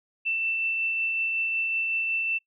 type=tone with tremolo; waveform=sine; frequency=2671 Hz; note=E7; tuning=22 cents sharp; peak=-23 dBFS; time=0.25-2.39 s; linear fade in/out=20 ms; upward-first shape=triangle; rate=5.4 Hz; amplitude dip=25%; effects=noise-tail reverb RT60 0.1 s tail -26 dB re dry